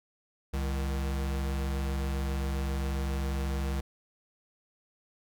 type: tone pair together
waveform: square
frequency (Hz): 67.71 / 155.56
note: C#2 / D#3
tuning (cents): -40 / 0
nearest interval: octave + major second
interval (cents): 1440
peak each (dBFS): -30 / -40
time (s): 0.53-3.81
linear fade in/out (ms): 10
effects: none